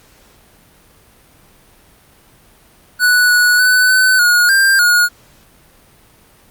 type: tone with pitch steps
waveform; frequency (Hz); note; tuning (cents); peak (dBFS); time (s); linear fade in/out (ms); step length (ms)
square; 1477 / 1468 / 1498 / 1512 / 1443 / 1587 / 1441; F#6 / F#6 / F#6 / F#6 / F#6 / G6 / F#6; -3 / -14 / +21 / +37 / -44 / +21 / -46; -9; 2.99-5.09; 50; 300
effects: pink hiss -48 dBFS RMS until 6.5 s + Opus 48 kbps